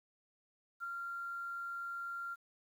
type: tone with ADSR envelope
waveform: sine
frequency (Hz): 1384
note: F6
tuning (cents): -16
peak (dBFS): -36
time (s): 0.8-2.36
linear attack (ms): 38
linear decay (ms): 4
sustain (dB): -3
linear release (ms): 30
effects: 11-bit